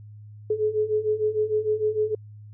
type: beating tone pair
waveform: sine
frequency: 423.8 / 430.4 Hz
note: G#4 / A4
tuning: +35 / -38 cents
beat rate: 6.6 Hz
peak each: -26 / -23 dBFS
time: 0.5-2.15 s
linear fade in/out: 5 ms
effects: added 105 Hz sine -41 dBFS peak until 2.53 s